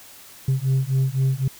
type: beating tone pair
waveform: sine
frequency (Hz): 131.3 / 135.2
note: C3 / C#3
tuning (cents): +6 / -43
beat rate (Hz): 3.9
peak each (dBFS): -19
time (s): 0.48-1.48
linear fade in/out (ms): 5
effects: tanh soft clip ceiling -15 dBFS + white hiss -45 dBFS RMS until 1.59 s